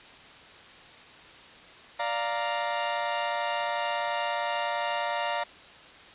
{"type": "chord", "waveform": "sawtooth", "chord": "Bb major", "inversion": "first", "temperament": "equal", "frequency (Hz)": [587.3, 698.5, 932.3], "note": ["D5", "F5", "Bb5"], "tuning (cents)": [0, 0, 0], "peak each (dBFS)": [-29, -28, -27], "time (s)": [1.99, 5.44], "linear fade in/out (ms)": 10, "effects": ["white hiss -49 dBFS RMS until 6.14 s", "resampled to 8000 Hz"]}